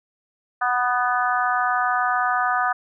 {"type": "harmonic tone with a mistuned harmonic", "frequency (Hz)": 246.9, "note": "B3", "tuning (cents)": 0, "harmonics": [3, 4, 5, 6, 7], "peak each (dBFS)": [-23, -28, -23, -25, -30], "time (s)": [0.61, 2.73], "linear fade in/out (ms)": 10, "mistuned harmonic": 6, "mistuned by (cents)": 15, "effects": []}